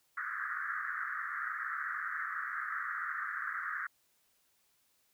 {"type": "band-pass noise", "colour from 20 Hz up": "pink", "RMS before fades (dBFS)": -38, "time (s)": [0.17, 3.87], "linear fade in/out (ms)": 5, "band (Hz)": [1200, 1900], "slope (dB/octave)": 96, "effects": ["white hiss -73 dBFS RMS until 5.13 s"]}